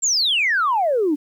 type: exponential sweep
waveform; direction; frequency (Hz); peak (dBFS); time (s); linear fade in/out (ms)
sine; down; 7640 to 277.2; -15; 0.02-1.16; 20
effects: tanh soft clip ceiling -11 dBFS + 9-bit